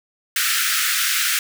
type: high-pass noise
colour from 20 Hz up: pink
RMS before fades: -20 dBFS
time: 0.36-1.39 s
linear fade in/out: 2 ms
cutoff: 1300 Hz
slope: 96 dB/octave
effects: none